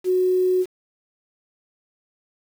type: tone with quantisation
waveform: sine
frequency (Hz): 367.8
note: F#4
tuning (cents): -10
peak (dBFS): -16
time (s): 0.04-0.66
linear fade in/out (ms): 50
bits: 7
effects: none